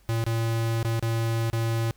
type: tone with dropouts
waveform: square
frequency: 114.2 Hz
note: A#2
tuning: 35 cents flat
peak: -24 dBFS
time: 0.09-1.91 s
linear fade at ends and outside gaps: 0 ms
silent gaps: 0.24-0.265 / 0.829-0.848 / 0.995-1.026 / 1.5-1.531 s
effects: added 50 Hz sine -57 dBFS peak until 1.96 s + pink hiss -62 dBFS RMS until 1.96 s